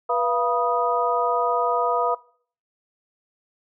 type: tone cluster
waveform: sine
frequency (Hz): 487.2 / 688 / 972 / 1242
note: B4 / F5 / B5 / D#6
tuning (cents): -24 / -26 / -28 / -3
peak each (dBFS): -25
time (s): 0.09-2.15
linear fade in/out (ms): 10
effects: noise-tail reverb RT60 0.5 s tail -21 dB re dry